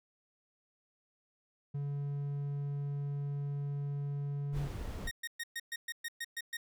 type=tone; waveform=triangle; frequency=142.4 Hz; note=C#3; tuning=47 cents sharp; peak=-32 dBFS; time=1.74-4.68 s; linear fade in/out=10 ms
type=noise; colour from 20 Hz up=brown; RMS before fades=-39 dBFS; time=4.52-5.11 s; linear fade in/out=50 ms
type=tone bursts; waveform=sawtooth; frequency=1861 Hz; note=A#6; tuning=3 cents flat; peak=-33 dBFS; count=10; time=5.07-6.57 s; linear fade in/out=5 ms; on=42 ms; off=120 ms
effects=none